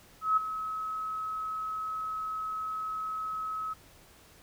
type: tone with ADSR envelope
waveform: sine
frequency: 1284 Hz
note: E6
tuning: 46 cents flat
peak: -20 dBFS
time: 0.21-3.74 s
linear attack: 160 ms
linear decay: 11 ms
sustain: -12 dB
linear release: 15 ms
effects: pink hiss -57 dBFS RMS until 4.42 s